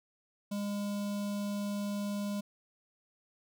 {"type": "tone with notch filter", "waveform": "square", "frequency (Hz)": 203.6, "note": "G#3", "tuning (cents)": -34, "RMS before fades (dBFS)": -35, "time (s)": [0.51, 2.41], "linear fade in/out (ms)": 10, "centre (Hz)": 1800, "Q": 1.1, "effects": []}